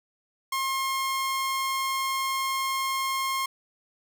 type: tone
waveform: sawtooth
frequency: 1070 Hz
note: C6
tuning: 38 cents sharp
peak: -22 dBFS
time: 0.52-3.46 s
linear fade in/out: 5 ms
effects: none